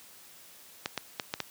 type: clicks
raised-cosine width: 0.2 ms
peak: -13 dBFS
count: 5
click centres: 0.859 / 0.977 / 1.198 / 1.339 / 1.403 s
effects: white hiss -53 dBFS RMS until 1.5 s + high-pass 100 Hz 12 dB/octave